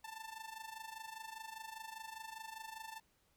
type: tone with amplitude modulation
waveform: sawtooth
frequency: 887 Hz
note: A5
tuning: 14 cents sharp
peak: -40 dBFS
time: 0.04-3 s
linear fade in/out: 5 ms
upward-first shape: sine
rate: 25 Hz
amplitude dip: 75%
effects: pink hiss -75 dBFS RMS until 3.36 s